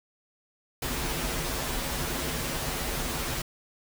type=noise with comb filter; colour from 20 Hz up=pink; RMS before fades=-31 dBFS; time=0.82-3.42 s; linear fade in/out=5 ms; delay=10 ms; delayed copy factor=-0.8; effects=none